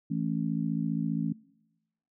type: harmonic tone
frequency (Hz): 55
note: A1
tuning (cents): 0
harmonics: 3 / 4 / 5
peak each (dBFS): -31 / -32 / -33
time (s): 0.1-1.33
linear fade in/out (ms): 10
effects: noise-tail reverb RT60 1.0 s tail -24 dB re dry